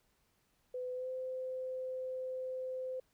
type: tone with pitch glide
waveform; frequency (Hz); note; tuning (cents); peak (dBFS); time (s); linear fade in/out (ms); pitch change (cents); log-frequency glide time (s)
sine; 503 to 514.8; B4 to C5; +32 to -28; -37; 0.74-3; 5; +40; 0.94-1.09
effects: pink hiss -75 dBFS RMS until 3.13 s